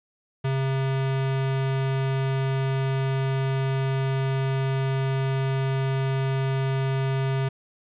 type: tone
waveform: square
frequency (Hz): 134.2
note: C3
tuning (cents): +44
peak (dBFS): -23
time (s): 0.44-7.49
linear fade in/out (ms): 10
effects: resampled to 8000 Hz + 9-bit